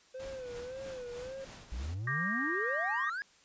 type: tone with vibrato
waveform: triangle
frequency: 509 Hz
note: C5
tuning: 48 cents flat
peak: -38 dBFS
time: 0.14-1.45 s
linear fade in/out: 10 ms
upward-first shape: sine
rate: 1.8 Hz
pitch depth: 98 cents each way
type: noise with tremolo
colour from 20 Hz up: pink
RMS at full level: -48 dBFS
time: 0.19-1.95 s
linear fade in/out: 10 ms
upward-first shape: triangle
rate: 3.2 Hz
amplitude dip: 65%
type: exponential sweep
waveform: triangle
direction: up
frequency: 55 to 1701 Hz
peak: -33 dBFS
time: 1.72-3.22 s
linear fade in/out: 0 ms
type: chord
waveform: sine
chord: G minor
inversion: second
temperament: equal with one note detuned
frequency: 1174.7 / 1602.8 / 1864.7 Hz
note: D6 / G6 / Bb6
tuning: 0 / +38 / 0 cents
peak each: -38 / -38 / -33 dBFS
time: 2.07-3.1 s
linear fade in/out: 5 ms
effects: white hiss -63 dBFS RMS until 3.44 s + resampled to 16000 Hz